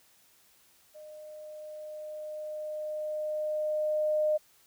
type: tone with level ramp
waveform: sine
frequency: 611 Hz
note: D#5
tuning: 32 cents flat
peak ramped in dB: -45 to -23 dBFS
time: 0.94-4.38 s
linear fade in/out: 20 ms
effects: white hiss -63 dBFS RMS until 4.66 s